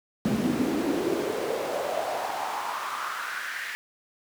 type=noise with high-pass filter sweep; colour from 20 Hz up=brown; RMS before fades=-29 dBFS; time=0.25-3.75 s; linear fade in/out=0 ms; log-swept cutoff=210 to 1900 Hz; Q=3.9; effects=none